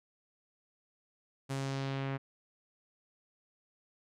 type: tone with low-pass filter sweep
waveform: sawtooth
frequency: 136 Hz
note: C#3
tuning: 33 cents flat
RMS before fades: -36 dBFS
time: 1.49-2.18 s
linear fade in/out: 20 ms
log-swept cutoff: 10000 to 2000 Hz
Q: 1.3
effects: none